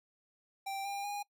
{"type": "tone with pitch steps", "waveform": "square", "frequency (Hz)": [784, 800.5, 817.3], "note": ["G5", "G5", "G#5"], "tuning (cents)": [0, 36, -28], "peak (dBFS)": -37, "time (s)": [0.66, 1.23], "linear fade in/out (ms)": 10, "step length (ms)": 190, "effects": ["noise-tail reverb RT60 0.1 s tail -22 dB re dry"]}